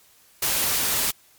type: noise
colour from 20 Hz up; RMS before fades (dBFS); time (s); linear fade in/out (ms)
white; -23; 0.42-1.11; 5
effects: white hiss -56 dBFS RMS until 1.38 s + MP3 96 kbps